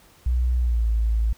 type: tone with pitch glide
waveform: sine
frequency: 61.5 to 55.43 Hz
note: B1 to A1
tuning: -7 to +13 cents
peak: -18 dBFS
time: 0.26-1.33 s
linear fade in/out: 5 ms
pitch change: -180 cents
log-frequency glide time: 0.58-0.88 s
effects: pink hiss -54 dBFS RMS until 1.37 s